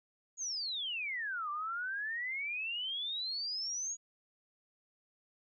sine exponential two-way sweep, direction down then up, 6800 to 1164 to 6800 Hz, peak -35 dBFS, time 0.37-3.97 s, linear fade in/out 50 ms, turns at 1.5 s, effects none

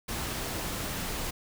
pink noise, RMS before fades -34 dBFS, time 0.08-1.31 s, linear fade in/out 10 ms, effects none

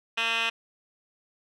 10% pulse tone with band-pass filter, 228.2 Hz, A#3, 37 cents flat, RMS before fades -27 dBFS, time 0.17-0.5 s, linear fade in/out 10 ms, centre 2500 Hz, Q 9.8, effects none

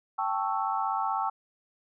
sine chord, A dominant seventh, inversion third, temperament equal, 784 / 880 / 1108.7 / 1318.5 Hz, G5 / A5 / C#6 / E6, 0 / 0 / 0 / 0 cents, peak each -31 / -31 / -33 / -33 dBFS, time 0.18-1.3 s, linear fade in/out 10 ms, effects none

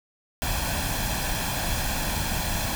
pink noise with comb filter, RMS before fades -27 dBFS, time 0.42-2.75 s, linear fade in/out 0 ms, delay 1.2 ms, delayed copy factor +0.6, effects none

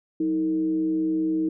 sine tone with frequency modulation, 317.5 Hz, D#4, 35 cents sharp, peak -21 dBFS, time 0.2-1.49 s, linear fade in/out 5 ms, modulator 135 Hz, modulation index 0.34, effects none

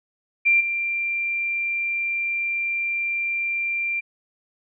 sine tone with level steps, 2371 Hz, D7, 16 cents sharp, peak -14 / -22 dBFS, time 0.45-4.01 s, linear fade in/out 20 ms, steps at 0.6 s, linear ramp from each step 10 ms, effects none

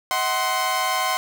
sawtooth tone cluster, 637 / 748 / 1046 Hz, D#5 / F#5 / C6, +41 / +19 / -1 cents, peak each -27 / -21 / -19 dBFS, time 0.11-1.17 s, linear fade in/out 0 ms, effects none

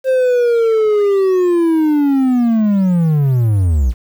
triangle linear sweep, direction down, 529 to 55 Hz, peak -8 dBFS, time 0.04-3.94 s, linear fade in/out 50 ms, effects 7-bit

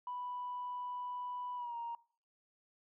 sine tone with pitch glide, 987.8 to 936.1 Hz, B5 to A#5, 0 to +7 cents, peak -38 dBFS, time 0.07-1.95 s, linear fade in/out 2 ms, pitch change -93 cents, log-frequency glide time 1.56-1.76 s, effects noise-tail reverb RT60 0.5 s tail -22 dB re dry + tanh soft clip ceiling -34 dBFS

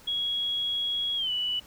sine tone with pitch glide, 3322 to 2960 Hz, G#7 to F#7, 0 to 0 cents, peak -26 dBFS, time 0.07-1.6 s, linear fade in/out 10 ms, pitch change -200 cents, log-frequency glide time 1.16-1.31 s, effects pink hiss -53 dBFS RMS until 1.66 s

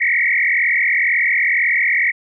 sine tone with frequency modulation, 2063 Hz, C7, 25 cents flat, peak -13 dBFS, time 0-2.12 s, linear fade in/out 20 ms, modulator 42 Hz, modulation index 4.9, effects none

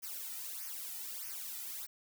blue noise with flanger, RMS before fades -43 dBFS, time 0.02-1.87 s, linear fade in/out 20 ms, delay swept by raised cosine 0.25 to 1.85 ms, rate 1.6 Hz, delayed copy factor -1, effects none

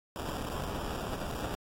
pink noise with sample-and-hold, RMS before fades -37 dBFS, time 0.16-1.55 s, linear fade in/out 0 ms, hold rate 2100 Hz, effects AAC 48 kbps

